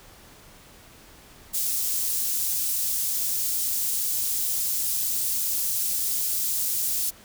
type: high-pass noise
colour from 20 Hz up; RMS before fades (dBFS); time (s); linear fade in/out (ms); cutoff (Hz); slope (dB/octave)
white; -26; 1.53-7.11; 20; 6200; 12
effects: pink hiss -50 dBFS RMS until 7.24 s